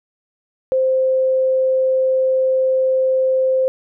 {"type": "tone", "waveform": "sine", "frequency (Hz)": 522, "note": "C5", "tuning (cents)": -4, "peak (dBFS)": -13, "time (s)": [0.72, 3.68], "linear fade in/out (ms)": 0, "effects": []}